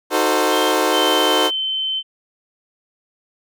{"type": "chord", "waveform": "20% pulse", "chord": "D# diminished seventh", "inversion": "none", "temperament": "equal with one note detuned", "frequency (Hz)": [311.1, 370, 446.1, 523.3], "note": ["D#4", "F#4", "A4", "C5"], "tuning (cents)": [0, 0, 24, 0], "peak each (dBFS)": -16, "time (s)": [0.1, 1.51], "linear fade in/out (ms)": 50}
{"type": "tone", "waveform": "sine", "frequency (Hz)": 3161, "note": "G7", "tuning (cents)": 14, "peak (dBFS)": -24, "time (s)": [0.51, 0.73], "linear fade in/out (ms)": 20}
{"type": "tone with pitch glide", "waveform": "sine", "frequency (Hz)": [3102, 3079], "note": ["G7", "G7"], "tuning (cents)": [-19, -32], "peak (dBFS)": -19, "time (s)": [0.91, 2.03], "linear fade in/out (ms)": 50, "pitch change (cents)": -13, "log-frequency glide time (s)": [1.08, 1.57]}
{"effects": []}